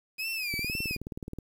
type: tone with vibrato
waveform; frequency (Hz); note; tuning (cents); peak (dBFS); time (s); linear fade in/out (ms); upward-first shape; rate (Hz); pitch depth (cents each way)
30% pulse; 2489; D#7; 0; -28; 0.18-0.97; 20; sine; 2; 140
type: click train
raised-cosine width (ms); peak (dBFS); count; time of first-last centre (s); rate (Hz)
3; -24; 17; 0.54-1.387; 18.9
effects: 9-bit